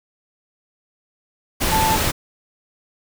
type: tone in noise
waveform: sine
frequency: 880 Hz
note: A5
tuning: in tune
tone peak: -17 dBFS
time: 1.71-1.97 s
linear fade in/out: 20 ms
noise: pink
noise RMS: -20 dBFS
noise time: 1.6-2.12 s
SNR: 0 dB
effects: none